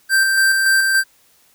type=tone with tremolo; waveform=square; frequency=1568 Hz; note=G6; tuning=in tune; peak=-12 dBFS; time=0.09-1.04 s; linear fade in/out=50 ms; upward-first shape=square; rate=3.5 Hz; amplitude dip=30%; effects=white hiss -55 dBFS RMS until 1.54 s